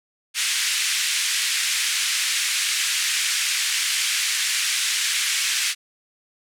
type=band-pass noise; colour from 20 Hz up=pink; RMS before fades=-23 dBFS; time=0.34-5.75 s; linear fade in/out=50 ms; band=1900 to 10000 Hz; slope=24 dB/octave; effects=none